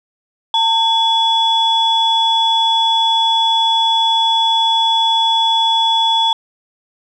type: tone pair together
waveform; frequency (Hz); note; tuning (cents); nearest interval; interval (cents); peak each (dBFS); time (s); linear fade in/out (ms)
sine; 900 / 3398; A5 / G#7; +39 / +39; octave + major seventh; 2300; -13; 0.54-6.33; 2
effects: tanh soft clip ceiling -5 dBFS